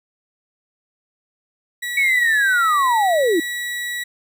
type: tone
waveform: 35% pulse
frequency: 1937 Hz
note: B6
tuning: 34 cents flat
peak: -22 dBFS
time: 1.82-4.04 s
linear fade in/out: 10 ms
type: linear sweep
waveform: sine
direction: down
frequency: 2255 to 303.9 Hz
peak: -14 dBFS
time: 1.97-3.4 s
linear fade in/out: 5 ms
effects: none